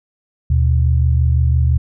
sine tone pair together, 76.4 / 122.3 Hz, D#2 / B2, -31 / -16 cents, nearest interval minor sixth, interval 815 cents, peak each -12 / -16 dBFS, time 0.5-1.78 s, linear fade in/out 5 ms, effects none

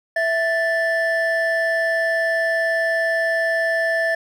triangle tone pair together, 659.3 / 1760.1 Hz, E5 / A6, 0 / 0 cents, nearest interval octave + perfect fourth, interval 1700 cents, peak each -18 / -18 dBFS, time 0.16-4.15 s, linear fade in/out 5 ms, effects tanh soft clip ceiling -8 dBFS

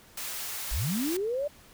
white high-pass noise, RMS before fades -36 dBFS, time 0.17-1.17 s, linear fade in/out 5 ms, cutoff 620 Hz, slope 12 dB/octave
sine linear sweep, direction up, 32.7 to 600 Hz, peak -27 dBFS, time 0.71-1.48 s, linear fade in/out 10 ms
effects pink hiss -55 dBFS RMS until 1.73 s

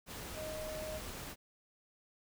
sine tone in noise, 622.3 Hz, D#5, in tune, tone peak -41 dBFS, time 0.34-1.01 s, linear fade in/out 50 ms, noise pink, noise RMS -45 dBFS, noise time 0.06-1.36 s, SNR +1 dB, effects none

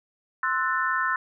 sine chord, F# half-diminished seventh, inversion second, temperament equal with one note detuned, 1046.5 / 1318.5 / 1480 / 1778.4 Hz, C6 / E6 / F#6 / A6, 0 / 0 / 0 / +18 cents, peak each -28 dBFS, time 0.43-1.16 s, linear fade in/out 2 ms, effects none

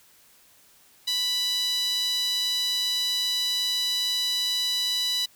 sawtooth tone with high-pass filter, 987.8 Hz, B5, in tune, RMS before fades -26 dBFS, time 1.07-5.26 s, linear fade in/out 10 ms, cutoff 3700 Hz, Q 6.2, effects white hiss -57 dBFS RMS until 5.35 s

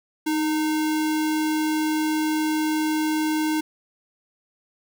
sine tone with sample-and-hold, 311.1 Hz, D#4, in tune, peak -20 dBFS, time 0.26-3.61 s, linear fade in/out 10 ms, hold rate 1225 Hz, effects none

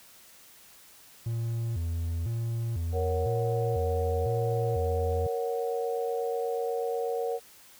triangle tone with vibrato, 98.3 Hz, G2, 5 cents sharp, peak -26 dBFS, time 1.26-5.27 s, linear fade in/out 5 ms, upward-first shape square, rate 1 Hz, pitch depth 280 cents each way
sine chord, F# major, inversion first, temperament equal, 466.2 / 554.4 / 740 Hz, A#4 / C#5 / F#5, 0 / 0 / 0 cents, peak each -29 / -35 / -35 dBFS, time 2.92-7.4 s, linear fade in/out 50 ms
effects white hiss -54 dBFS RMS until 7.79 s

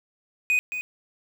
triangle tone with echo, 2492 Hz, D#7, 2 cents sharp, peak -17 dBFS, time 0.5-0.59 s, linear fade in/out 0 ms, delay 220 ms, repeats 1, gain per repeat -9 dB, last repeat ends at 0.81 s, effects 8-bit

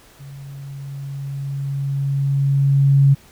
sine tone with level ramp, 138.59 Hz, C#3, in tune, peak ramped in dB -34 to -8 dBFS, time 0.19-3.15 s, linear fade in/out 20 ms, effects pink hiss -49 dBFS RMS until 3.31 s

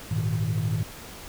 sine chord, Ab suspended second, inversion none, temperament equal with one note detuned, 103.83 / 116.54 / 156.83 Hz, Ab2 / Bb2 / Eb3, 0 / 0 / +14 cents, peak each -26 dBFS, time 0.11-0.83 s, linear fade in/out 5 ms, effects tanh soft clip ceiling -19 dBFS + pink hiss -42 dBFS RMS until 1.28 s

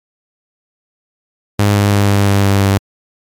sawtooth tone with pitch steps, 102.5 / 101.79 / 101.09 / 100.39 / 99.7 / 99.01 / 98.32 Hz, G#2 / G#2 / G#2 / G2 / G2 / G2 / G2, -22 / -34 / -46 / +42 / +30 / +18 / +6 cents, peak -5 dBFS, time 1.59-2.78 s, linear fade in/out 5 ms, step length 170 ms, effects MP3 96 kbps

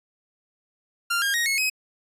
sawtooth tone with pitch steps, 1391 / 1616.4 / 1878.3 / 2183 / 2536 Hz, F6 / G#6 / A#6 / C#7 / D#7, -7 / -47 / +13 / -27 / +32 cents, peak -18 dBFS, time 1.1-1.7 s, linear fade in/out 10 ms, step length 120 ms, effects resampled to 32000 Hz

